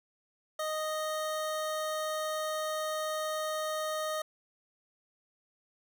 25% pulse tone, 621 Hz, D#5, 3 cents flat, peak -28 dBFS, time 0.59-4.22 s, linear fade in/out 5 ms, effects none

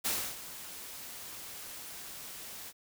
white noise with ADSR envelope, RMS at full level -31 dBFS, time 0.04-2.73 s, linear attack 20 ms, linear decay 290 ms, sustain -14 dB, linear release 47 ms, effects none

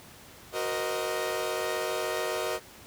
sawtooth chord, C half-diminished seventh, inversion second, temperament equal with one note detuned, 370 / 466.2 / 513.4 / 622.3 Hz, Gb4 / Bb4 / C5 / Eb5, 0 / 0 / -33 / 0 cents, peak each -31 / -30 / -34 / -29 dBFS, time 0.52-2.6 s, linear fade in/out 50 ms, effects pink hiss -50 dBFS RMS until 2.86 s + high-pass 60 Hz 12 dB/octave

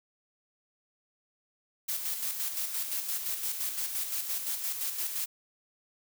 blue noise with tremolo, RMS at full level -32 dBFS, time 1.88-5.26 s, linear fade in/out 10 ms, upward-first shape square, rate 5.8 Hz, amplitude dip 45%, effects none

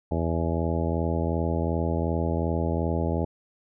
harmonic tone with a mistuned harmonic, 82.7 Hz, E2, 6 cents sharp, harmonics 1 / 2 / 3 / 4 / 5 / 6 / 7 / 8 / 10, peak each -27 / -30 / -32 / -33 / -34 / -35 / -35 / -36 / -37 dBFS, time 0.11-3.25 s, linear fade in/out 5 ms, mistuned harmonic 10, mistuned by +22 cents, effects none

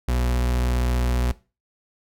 40% pulse tone with vibrato, 61.3 Hz, B1, 12 cents flat, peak -19 dBFS, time 0.08-1.32 s, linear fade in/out 5 ms, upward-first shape triangle, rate 15 Hz, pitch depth 17 cents each way, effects noise-tail reverb RT60 0.3 s tail -18 dB re dry

